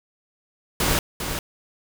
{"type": "noise with echo", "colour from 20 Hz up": "pink", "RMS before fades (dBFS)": -21, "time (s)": [0.8, 0.99], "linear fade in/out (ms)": 2, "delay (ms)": 400, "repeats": 1, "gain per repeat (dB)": -7, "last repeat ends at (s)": 1.39, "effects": []}